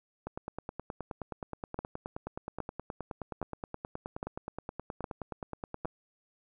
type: two click trains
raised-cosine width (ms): 1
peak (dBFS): -23 / -20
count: 54 / 6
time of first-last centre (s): 0.27-5.849 / 1.79-5.855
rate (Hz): 9.5 / 1.23
effects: none